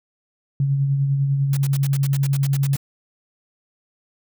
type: tone with tremolo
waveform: sine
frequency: 138.59 Hz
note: C#3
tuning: in tune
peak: -15 dBFS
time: 0.6-2.76 s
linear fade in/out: 2 ms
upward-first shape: sine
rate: 10 Hz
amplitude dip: 35%
type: noise bursts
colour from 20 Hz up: white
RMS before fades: -32 dBFS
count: 13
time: 1.53-2.768 s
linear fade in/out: 2 ms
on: 38 ms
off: 62 ms
effects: none